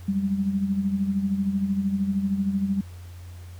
sine tone with tremolo, 196.1 Hz, G3, 1 cent sharp, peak -19 dBFS, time 0.08-2.81 s, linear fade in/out 5 ms, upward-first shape sine, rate 13 Hz, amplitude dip 60%, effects added 88 Hz sine -38 dBFS peak until 3.59 s + pink hiss -53 dBFS RMS until 3.59 s

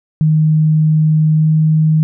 sine tone with pitch glide, 155.56 to 156.55 Hz, D#3 to D#3, 0 to +11 cents, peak -8 dBFS, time 0.21-2.03 s, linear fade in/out 0 ms, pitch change +11 cents, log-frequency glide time 1.35-1.48 s, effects none

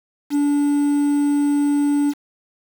triangle tone with quantisation, 288.6 Hz, D4, 30 cents flat, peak -13 dBFS, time 0.3-2.14 s, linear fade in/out 50 ms, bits 6, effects none

